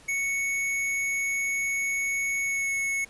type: tone with pitch glide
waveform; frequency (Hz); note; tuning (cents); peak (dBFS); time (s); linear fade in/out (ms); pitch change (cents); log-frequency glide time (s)
square; 2217 to 2200; C#7 to C#7; 0 to -14; -26; 0.08-3.05; 10; -14; 2.42-2.73
effects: pink hiss -53 dBFS RMS until 3.09 s + resampled to 24000 Hz